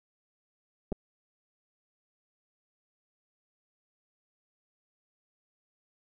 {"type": "clicks", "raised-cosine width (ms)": 2, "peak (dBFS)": -20, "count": 2, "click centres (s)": [0.92, 0.925], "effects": []}